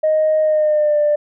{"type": "tone with pitch glide", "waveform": "sine", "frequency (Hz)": [622.3, 593.5], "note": ["D#5", "D5"], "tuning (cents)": [0, 18], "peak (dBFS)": -11, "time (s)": [0.03, 1.16], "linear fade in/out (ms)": 10, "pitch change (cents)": -82, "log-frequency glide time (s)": [0.41, 0.98], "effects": ["tanh soft clip ceiling -8 dBFS"]}